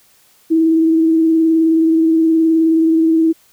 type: tone with vibrato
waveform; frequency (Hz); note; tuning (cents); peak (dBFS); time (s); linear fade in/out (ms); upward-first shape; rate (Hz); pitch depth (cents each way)
sine; 323.8; E4; -31; -9; 0.5-3.33; 20; triangle; 19; 27
effects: white hiss -52 dBFS RMS until 3.52 s